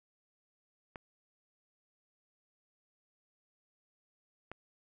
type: clicks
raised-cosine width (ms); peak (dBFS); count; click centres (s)
0.5; -28; 2; 0.958 / 4.516
effects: none